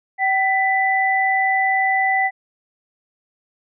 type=tone pair together; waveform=sine; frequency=768.6 / 1989 Hz; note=G5 / B6; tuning=-34 / +12 cents; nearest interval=octave + major third; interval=1646 cents; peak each=-18 dBFS; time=0.18-2.31 s; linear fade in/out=50 ms; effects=none